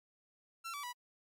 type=tone with pitch steps; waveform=sawtooth; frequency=1352 / 1150.1 / 978.4 Hz; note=E6 / D6 / B5; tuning=+43 / -37 / -16 cents; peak=-37 dBFS; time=0.64-0.931 s; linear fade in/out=20 ms; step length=97 ms; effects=MP3 64 kbps

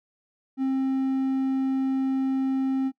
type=tone; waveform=triangle; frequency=265.8 Hz; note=C4; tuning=27 cents sharp; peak=-20 dBFS; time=0.57-2.92 s; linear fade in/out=50 ms; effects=noise-tail reverb RT60 0.1 s tail -22 dB re dry

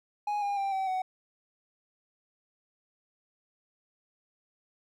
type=tone with pitch steps; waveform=triangle; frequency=830 / 808.7 / 788 / 767.7 / 748 Hz; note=G#5 / G#5 / G5 / G5 / F#5; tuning=-1 / -46 / +9 / -36 / +19 cents; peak=-26 dBFS; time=0.27-1.02 s; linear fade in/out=5 ms; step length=150 ms; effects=none

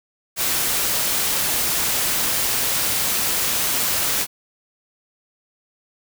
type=noise; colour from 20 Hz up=white; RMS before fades=-21 dBFS; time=0.36-4.27 s; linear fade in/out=50 ms; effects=none

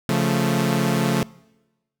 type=chord; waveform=sawtooth; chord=Db augmented; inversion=none; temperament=equal; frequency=138.59 / 174.61 / 220 Hz; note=Db3 / F3 / A3; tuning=0 / 0 / 0 cents; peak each=-19 dBFS; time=0.09-1.23 s; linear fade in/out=0 ms; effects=noise-tail reverb RT60 1.0 s tail -23 dB re dry

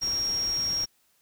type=tone in noise; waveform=sine; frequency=5588 Hz; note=F8; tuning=in tune; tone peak=-25 dBFS; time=0.01-0.86 s; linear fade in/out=20 ms; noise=pink; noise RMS=-41 dBFS; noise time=0.01-0.86 s; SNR=+13 dB; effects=white hiss -67 dBFS RMS until 1.21 s

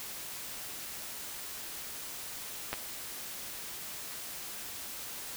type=clicks; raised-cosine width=0.3 ms; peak=-16 / -22 dBFS; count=2; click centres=2.73 / 2.739 s; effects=white hiss -42 dBFS RMS until 5.36 s

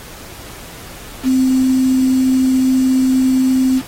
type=tone with quantisation; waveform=sine; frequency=260 Hz; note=C4; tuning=11 cents flat; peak=-10 dBFS; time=1.23-3.82 s; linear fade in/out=50 ms; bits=5; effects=pink hiss -35 dBFS RMS until 3.87 s + AAC 48 kbps

